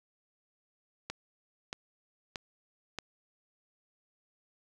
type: click train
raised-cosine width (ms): 0.2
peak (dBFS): -19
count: 4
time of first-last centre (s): 1.1-2.987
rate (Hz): 1.59
effects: none